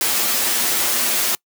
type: noise with comb filter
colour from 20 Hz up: white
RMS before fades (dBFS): -19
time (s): 0.01-1.35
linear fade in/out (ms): 0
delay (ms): 8.5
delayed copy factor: +0.8
effects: noise-tail reverb RT60 0.1 s tail -26 dB re dry + high-pass 200 Hz 12 dB/octave